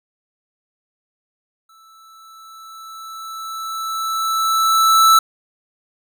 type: tone with exponential growth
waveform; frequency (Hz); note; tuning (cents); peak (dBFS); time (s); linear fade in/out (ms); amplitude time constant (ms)
square; 1318; E6; -1; -8; 1.69-5.19; 5; 760
effects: none